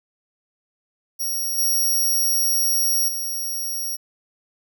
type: tone with level steps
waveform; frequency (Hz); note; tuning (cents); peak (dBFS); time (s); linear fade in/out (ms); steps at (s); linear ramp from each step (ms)
5% pulse; 5630; F8; +13; -17 / -12 / -19; 1.19-3.97; 20; 1.58 / 3.08; 5
effects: none